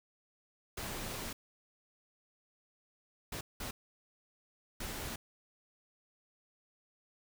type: noise bursts at uneven times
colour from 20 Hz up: pink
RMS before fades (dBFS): -41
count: 4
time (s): 0.77-1.33 / 3.32-3.41 / 3.6-3.71 / 4.8-5.16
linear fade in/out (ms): 5
effects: none